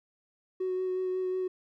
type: tone with vibrato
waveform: triangle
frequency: 370.6 Hz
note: F#4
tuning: 3 cents sharp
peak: -25 dBFS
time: 0.6-1.48 s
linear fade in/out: 10 ms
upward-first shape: sine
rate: 5.5 Hz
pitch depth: 13 cents each way
effects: tanh soft clip ceiling -25 dBFS